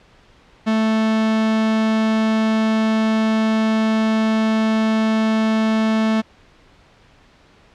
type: tone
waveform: 45% pulse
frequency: 220 Hz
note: A3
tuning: in tune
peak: -15 dBFS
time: 0.66-6.22 s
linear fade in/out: 20 ms
effects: pink hiss -51 dBFS RMS until 7.74 s + low-pass 4000 Hz 12 dB/octave